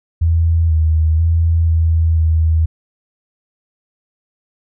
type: tone with pitch steps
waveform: sine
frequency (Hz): 82.6 / 79.3 / 82.7 / 81.6 / 80.3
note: E2 / D#2 / E2 / E2 / E2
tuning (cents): +4 / +33 / +6 / -17 / -45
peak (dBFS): -10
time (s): 0.21-2.66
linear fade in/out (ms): 10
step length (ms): 490
effects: none